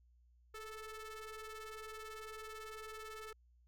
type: ring-modulated tone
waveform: sawtooth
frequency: 440 Hz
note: A4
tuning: in tune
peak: -40 dBFS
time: 0.54-3.33 s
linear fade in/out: 5 ms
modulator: 871 Hz
effects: added 60 Hz sine -65 dBFS peak until 3.67 s